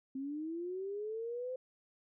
sine linear sweep, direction up, 261.6 to 518 Hz, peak -37 dBFS, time 0.15-1.56 s, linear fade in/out 5 ms, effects none

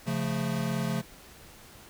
square chord, Db augmented, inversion none, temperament equal with one note detuned, 137.87 / 174.61 / 220 Hz, Db3 / F3 / A3, -9 / 0 / 0 cents, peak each -33 dBFS, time 0.06-1.02 s, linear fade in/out 20 ms, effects pink hiss -51 dBFS RMS until 1.89 s

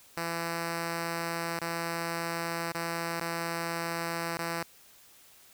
5% pulse tone with dropouts, 167.9 Hz, E3, 32 cents sharp, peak -20 dBFS, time 0.17-4.63 s, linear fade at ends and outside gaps 2 ms, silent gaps 1.592-1.616 / 2.72-2.748 / 3.199-3.209 / 4.371-4.388 s, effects white hiss -57 dBFS RMS until 5.53 s

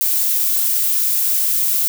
violet noise, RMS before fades -17 dBFS, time 0.01-1.88 s, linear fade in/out 0 ms, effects none

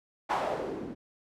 blue noise with low-pass filter sweep, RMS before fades -33 dBFS, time 0.29-0.95 s, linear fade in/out 20 ms, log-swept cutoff 1000 to 240 Hz, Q 2.3, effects none

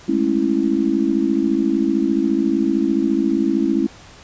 sine chord, A major seventh, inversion third, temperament just, 206.2 / 220 / 275 / 330 Hz, G#3 / A3 / C#4 / E4, -12 / 0 / -14 / +2 cents, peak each -23 / -24 / -19 / -19 dBFS, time 0.08-3.87 s, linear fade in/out 10 ms, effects pink hiss -43 dBFS RMS until 4.23 s + resampled to 16000 Hz

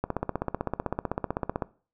click train, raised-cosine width 1 ms, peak -13 dBFS, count 26, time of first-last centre 0.04-1.622 s, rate 15.8 Hz, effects noise-tail reverb RT60 0.4 s tail -20 dB re dry

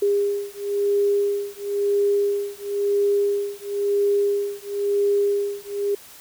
sine beating tone pair, 404.4 / 405.38 Hz, G#4 / G#4, -46 / -42 cents, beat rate 0.98 Hz, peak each -22 dBFS, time 0.02-5.95 s, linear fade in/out 5 ms, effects white hiss -45 dBFS RMS until 6.2 s

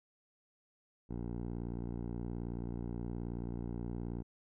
10% pulse tone with low-pass filter, 58.8 Hz, A#1, 16 cents sharp, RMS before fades -40 dBFS, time 1.09-4.23 s, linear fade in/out 20 ms, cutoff 520 Hz, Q 0.66, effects none

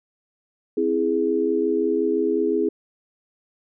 sine chord, C augmented, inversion none, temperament equal, 261.6 / 329.6 / 415.3 Hz, C4 / E4 / G#4, 0 / 0 / 0 cents, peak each -26 / -23 / -21 dBFS, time 0.77-2.69 s, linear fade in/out 5 ms, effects none

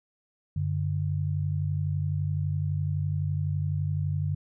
sine tone pair together, 94.95 / 146.83 Hz, F#2 / D3, +45 / 0 cents, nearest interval minor sixth, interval 755 cents, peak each -28 dBFS, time 0.56-4.35 s, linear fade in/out 5 ms, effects none

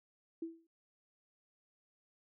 sine tone with exponential decay, 329.6 Hz, E4, in tune, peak -35 dBFS, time 0.42-0.67 s, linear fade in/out 5 ms, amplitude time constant 53 ms, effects none

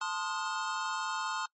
square chord, F dominant seventh, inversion first, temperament equal with one note detuned, 880 / 1046.5 / 1244.5 / 1432 Hz, A5 / C6 / Eb6 / F6, 0 / 0 / 0 / +43 cents, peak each -39 / -38 / -40 / -38 dBFS, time 0.01-1.46 s, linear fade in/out 5 ms, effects noise-tail reverb RT60 0.1 s tail -25 dB re dry + MP3 32 kbps

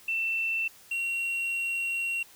sine / triangle tone pair in turn, 2681 / 2742 Hz, E7 / F7, +29 / -32 cents, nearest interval unison, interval 39 cents, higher second, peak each -26 dBFS, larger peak neither, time 0.08-0.68 / 0.91-2.23 s, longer second, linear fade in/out 5 ms, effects white hiss -54 dBFS RMS until 2.35 s

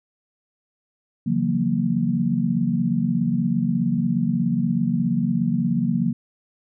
sine chord, F# dominant seventh, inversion second, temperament equal with one note detuned, 138.59 / 168.18 / 185 / 233.1 Hz, C#3 / E3 / F#3 / A#3, 0 / +35 / 0 / 0 cents, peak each -27 / -25 / -24 / -22 dBFS, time 1.26-6.13 s, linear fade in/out 10 ms, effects none

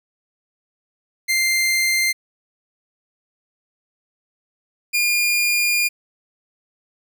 sawtooth tone pair in turn, 2093 / 2418 Hz, C7 / D7, 0 / +50 cents, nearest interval major second, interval 250 cents, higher second, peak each -13 dBFS, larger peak neither, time 1.28-2.13 / 4.93-5.89 s, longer second, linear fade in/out 20 ms, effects none

